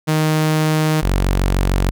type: tone pair in turn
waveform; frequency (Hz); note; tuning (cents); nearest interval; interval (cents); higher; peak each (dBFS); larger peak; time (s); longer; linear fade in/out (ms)
sawtooth; 155.6 / 46.61; D#3 / F#1; 0 / +13; octave + major sixth; 2087; first; -10; neither; 0.07-1.02 / 1.02-1.91; first; 20
effects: none